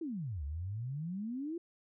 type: exponential two-way sweep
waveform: sine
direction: down then up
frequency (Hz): 350.2 to 68.3 to 350.2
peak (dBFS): -36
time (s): 0.01-1.58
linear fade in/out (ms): 5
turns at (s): 0.44
effects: none